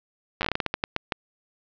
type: slowing click train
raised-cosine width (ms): 0.3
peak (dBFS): -8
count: 14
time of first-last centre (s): 0.41-1.122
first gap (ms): 9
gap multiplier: 1.27
effects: low-pass 5000 Hz 12 dB/octave